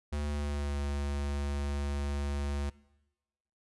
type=tone with pitch glide; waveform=square; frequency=73.5 to 71.24 Hz; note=D2 to C#2; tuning=+2 to +48 cents; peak=-32 dBFS; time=0.12-2.7 s; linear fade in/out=10 ms; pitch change=-54 cents; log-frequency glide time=0.28-0.79 s; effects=noise-tail reverb RT60 1.0 s tail -21 dB re dry + resampled to 24000 Hz